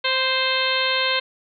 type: harmonic tone with a mistuned harmonic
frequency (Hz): 523.3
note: C5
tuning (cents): 0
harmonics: 1 / 2 / 3 / 4 / 5 / 6 / 7 / 8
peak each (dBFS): -27 / -27 / -27 / -27 / -27 / -27 / -27 / -27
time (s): 0.04-1.2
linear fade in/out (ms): 10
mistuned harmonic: 2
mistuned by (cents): -16
effects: none